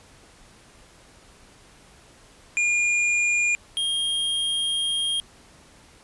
square tone pair in turn, 2420 / 3230 Hz, D#7 / G#7, -49 / -49 cents, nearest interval perfect fourth, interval 500 cents, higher second, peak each -20 / -23 dBFS, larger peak first, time 2.57-3.55 / 3.77-5.2 s, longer second, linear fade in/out 0 ms, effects pink hiss -52 dBFS RMS until 6.03 s + resampled to 24000 Hz

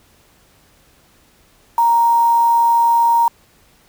sine tone with quantisation, 932.3 Hz, A#5, in tune, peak -10 dBFS, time 1.78-3.28 s, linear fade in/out 2 ms, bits 5, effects pink hiss -53 dBFS RMS until 3.88 s

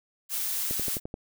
blue noise, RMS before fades -30 dBFS, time 0.29-1 s, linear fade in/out 50 ms
click train, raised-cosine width 2 ms, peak -21 dBFS, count 6, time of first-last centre 0.71-1.141 s, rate 11.6 Hz
effects none

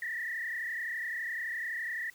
sine tone with frequency modulation, 1864.7 Hz, A#6, in tune, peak -33 dBFS, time 0.02-2.1 s, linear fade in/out 2 ms, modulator 31.8 Hz, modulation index 3, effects white hiss -59 dBFS RMS until 2.14 s

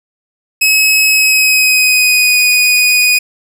sawtooth tone with pitch glide, 2564 to 2477 Hz, E7 to D#7, -49 to -8 cents, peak -4 dBFS, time 0.61-3.19 s, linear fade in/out 10 ms, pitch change -59 cents, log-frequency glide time 1.09-2.39 s, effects none

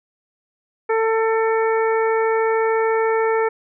harmonic tone, 446.6 Hz, A4, 26 cents sharp, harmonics 1 / 2 / 3 / 4 / 5, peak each -17 / -23 / -27 / -29 / -31 dBFS, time 0.89-3.49 s, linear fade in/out 10 ms, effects none

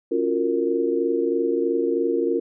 sine chord, Gb major seventh, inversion second, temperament just, 277.5 / 346.9 / 370 / 462.5 Hz, Db4 / F4 / Gb4 / Bb4, +2 / -12 / 0 / -14 cents, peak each -27 / -23 / -29 / -23 dBFS, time 0.11-2.4 s, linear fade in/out 10 ms, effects none

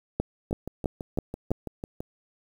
two click trains, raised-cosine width 2 ms, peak -20 / -11 dBFS, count 10 / 5, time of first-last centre 0.51-2.005 / 0.2-1.516 s, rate 6.02 / 3.04 Hz, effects 8-bit

